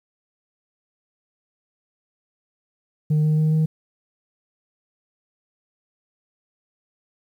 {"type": "tone with pitch steps", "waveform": "sine", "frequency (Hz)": [152.6, 154.11, 155.63, 157.16], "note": ["D#3", "D#3", "D#3", "D#3"], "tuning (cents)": [-33, -16, 1, 18], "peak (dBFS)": -13, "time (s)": [3.1, 3.66], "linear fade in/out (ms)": 10, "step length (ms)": 140, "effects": ["tanh soft clip ceiling -15 dBFS", "9-bit"]}